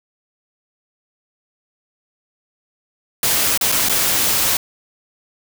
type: noise with dropouts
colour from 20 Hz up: white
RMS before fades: -17 dBFS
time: 3.23-4.57 s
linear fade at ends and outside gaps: 2 ms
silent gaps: 3.576-3.611 / 3.718-3.722 / 3.887-3.895 s
effects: none